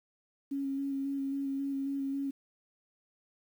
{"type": "tone with vibrato", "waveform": "sine", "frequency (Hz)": 275.1, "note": "C#4", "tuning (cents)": -13, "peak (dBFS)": -31, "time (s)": [0.51, 2.31], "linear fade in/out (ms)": 10, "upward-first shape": "square", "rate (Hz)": 3.7, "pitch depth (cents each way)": 14, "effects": ["10-bit"]}